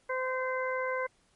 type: harmonic tone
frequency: 515 Hz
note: C5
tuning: 28 cents flat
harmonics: 1 / 2 / 3 / 4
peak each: -32 / -35 / -37 / -38 dBFS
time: 0.09-1.07 s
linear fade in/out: 10 ms
effects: pink hiss -68 dBFS RMS until 1.35 s + MP3 48 kbps